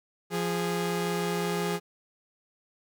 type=tone pair together; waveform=sawtooth; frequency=173.48 / 412.6 Hz; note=F3 / G#4; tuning=-11 / -11 cents; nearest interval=octave + minor third; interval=1500 cents; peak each=-26 dBFS; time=0.3-1.8 s; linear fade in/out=50 ms; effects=none